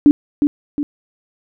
sine tone with echo, 290.6 Hz, D4, 18 cents flat, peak -4 dBFS, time 0.06-0.11 s, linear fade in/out 0 ms, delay 360 ms, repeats 2, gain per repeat -6 dB, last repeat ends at 0.83 s, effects none

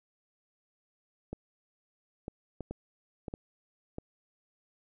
clicks, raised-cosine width 2 ms, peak -24 dBFS, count 7, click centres 1.33 / 2.281 / 2.607 / 2.71 / 3.282 / 3.339 / 3.984 s, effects none

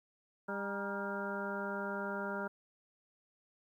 harmonic tone with a mistuned harmonic, 200 Hz, G3, 35 cents sharp, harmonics 1 / 2 / 3 / 4 / 5 / 6 / 7 / 8, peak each -42 / -43 / -43 / -49 / -44 / -53 / -41 / -51 dBFS, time 0.48-2.48 s, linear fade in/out 10 ms, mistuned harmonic 5, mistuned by -83 cents, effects 12-bit

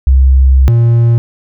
sine / triangle tone pair in turn, 66 / 117.22 Hz, C2 / A#2, +16 / +10 cents, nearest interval minor seventh, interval 994 cents, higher second, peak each -3 dBFS, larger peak neither, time 0.07-0.68 / 0.68-1.18 s, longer first, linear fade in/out 0 ms, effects none

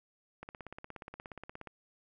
click train, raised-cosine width 0.5 ms, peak -29 dBFS, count 22, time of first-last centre 0.43-1.673 s, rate 16.9 Hz, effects none

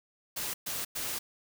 white noise bursts at uneven times, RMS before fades -35 dBFS, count 3, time 0.36-0.54 / 0.66-0.85 / 0.95-1.19 s, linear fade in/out 10 ms, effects none

